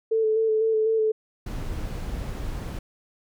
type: tone with vibrato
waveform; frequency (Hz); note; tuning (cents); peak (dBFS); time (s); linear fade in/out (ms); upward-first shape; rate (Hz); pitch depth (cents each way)
sine; 440.6; A4; +2; -19; 0.11-1.12; 10; square; 4; 20
type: noise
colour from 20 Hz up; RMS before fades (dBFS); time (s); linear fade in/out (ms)
brown; -31; 1.46-2.79; 5
effects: none